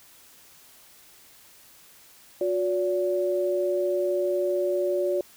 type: tone pair together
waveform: sine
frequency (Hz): 361.6 / 574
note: F#4 / D5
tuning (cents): -40 / -40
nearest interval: minor sixth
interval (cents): 800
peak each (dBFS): -25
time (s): 2.41-5.21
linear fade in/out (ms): 2
effects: white hiss -53 dBFS RMS until 5.36 s